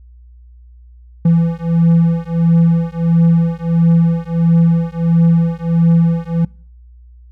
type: beating tone pair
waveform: triangle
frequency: 166.5 / 168 Hz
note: E3 / E3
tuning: +18 / +33 cents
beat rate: 1.5 Hz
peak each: -11 dBFS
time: 1.25-6.45 s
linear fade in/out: 5 ms
effects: noise-tail reverb RT60 0.5 s tail -24 dB re dry + added 60 Hz sine -38 dBFS peak until 7.31 s